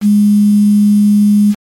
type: tone with quantisation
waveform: sine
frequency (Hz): 206.8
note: G#3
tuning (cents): -7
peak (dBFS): -5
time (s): 0.01-1.55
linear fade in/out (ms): 50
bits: 5
effects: MP3 64 kbps